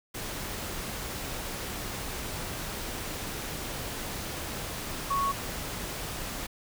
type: tone in noise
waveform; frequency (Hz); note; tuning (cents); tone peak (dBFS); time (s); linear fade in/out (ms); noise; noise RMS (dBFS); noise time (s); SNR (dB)
sine; 1108.7; C#6; 0; -25; 5.1-5.32; 10; pink; -36; 0.14-6.47; +8
effects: none